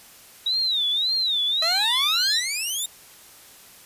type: tone with vibrato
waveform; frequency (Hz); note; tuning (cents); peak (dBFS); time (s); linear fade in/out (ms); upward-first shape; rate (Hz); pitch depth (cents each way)
sine; 3795; A#7; +30; -20; 0.46-2.4; 5; sine; 1.8; 180
type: exponential sweep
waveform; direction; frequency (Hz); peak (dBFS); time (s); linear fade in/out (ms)
15% pulse; up; 630 to 3729; -18; 1.62-2.86; 5
effects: white hiss -48 dBFS RMS until 3.85 s + resampled to 32000 Hz